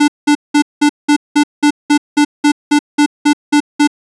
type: tone bursts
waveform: square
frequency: 293.7 Hz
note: D4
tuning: in tune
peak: -7 dBFS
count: 15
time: 0-3.875 s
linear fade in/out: 10 ms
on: 81 ms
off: 190 ms
effects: resampled to 22050 Hz